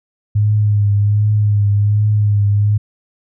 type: tone with vibrato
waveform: sine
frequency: 103.83 Hz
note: G#2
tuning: in tune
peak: -10 dBFS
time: 0.35-2.78 s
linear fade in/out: 10 ms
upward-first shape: triangle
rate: 1.3 Hz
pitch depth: 40 cents each way
effects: none